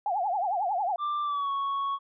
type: tone with vibrato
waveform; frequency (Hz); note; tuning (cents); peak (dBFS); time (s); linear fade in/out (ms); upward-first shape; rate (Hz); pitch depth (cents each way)
sine; 768; G5; -36; -25; 0.06-0.96; 2; triangle; 11; 230
type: tone with pitch glide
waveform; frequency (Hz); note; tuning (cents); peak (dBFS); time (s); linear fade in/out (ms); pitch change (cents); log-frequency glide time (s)
triangle; 1182 to 1109.2; D6 to C#6; +11 to +1; -25; 0.98-1.99; 50; -110; 1.23-1.5
effects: resampled to 11025 Hz